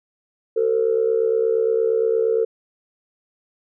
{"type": "tone with amplitude modulation", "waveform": "sine", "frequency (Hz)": 451.6, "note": "A4", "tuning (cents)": 45, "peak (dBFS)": -12, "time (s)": [0.56, 2.45], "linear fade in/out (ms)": 10, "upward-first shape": "sine", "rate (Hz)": 68.6, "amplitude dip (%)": 80, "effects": ["tanh soft clip ceiling -8 dBFS"]}